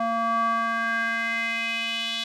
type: tone with band-pass filter sweep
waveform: square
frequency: 229 Hz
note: A#3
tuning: 31 cents flat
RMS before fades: -26 dBFS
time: 0-2.24 s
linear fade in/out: 5 ms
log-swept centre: 880 to 3500 Hz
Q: 4.1
effects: none